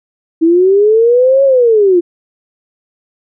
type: linear two-way sweep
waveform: sine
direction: up then down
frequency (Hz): 318.9 to 554.4 to 337.2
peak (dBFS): -5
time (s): 0.41-2.01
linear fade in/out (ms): 20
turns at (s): 1.44
effects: none